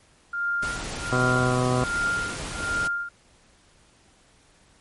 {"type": "tone with tremolo", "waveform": "sine", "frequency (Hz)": 1400, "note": "F6", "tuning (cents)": 4, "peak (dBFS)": -22, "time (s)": [0.33, 3.09], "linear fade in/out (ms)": 5, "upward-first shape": "sine", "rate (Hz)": 1.3, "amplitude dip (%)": 100}
{"type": "noise", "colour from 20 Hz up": "pink", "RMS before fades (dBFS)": -33, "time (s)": [0.62, 2.88], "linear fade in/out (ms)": 10}
{"type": "harmonic tone", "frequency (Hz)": 125.7, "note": "B2", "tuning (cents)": 31, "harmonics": [1, 2, 3, 4, 5, 6, 8, 9, 10], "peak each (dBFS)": [-24, -27, -29, -30, -31, -32, -33, -34, -34], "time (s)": [1.12, 1.84], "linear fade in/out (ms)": 2}
{"effects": ["pink hiss -58 dBFS RMS until 4.8 s", "MP3 48 kbps"]}